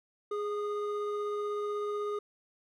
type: tone pair together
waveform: triangle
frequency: 415.3 / 1229.8 Hz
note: G#4 / D#6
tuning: 0 / -21 cents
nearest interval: octave + perfect fifth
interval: 1879 cents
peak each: -30 / -37 dBFS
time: 0.31-2.19 s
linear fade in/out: 5 ms
effects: none